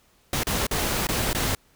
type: noise with dropouts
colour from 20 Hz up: pink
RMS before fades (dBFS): -25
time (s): 0.33-1.55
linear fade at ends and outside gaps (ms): 2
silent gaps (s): 0.434-0.469 / 0.668-0.711 / 1.07-1.088 / 1.331-1.348
effects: pink hiss -61 dBFS RMS until 1.75 s